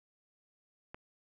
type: click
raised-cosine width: 0.5 ms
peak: -29 dBFS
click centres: 0.945 s
effects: none